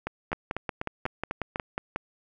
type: two click trains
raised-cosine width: 0.5 ms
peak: -15 / -14 dBFS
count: 7 / 10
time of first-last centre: 0.07-1.559 / 0.33-1.96 s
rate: 4.03 / 5.52 Hz
effects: none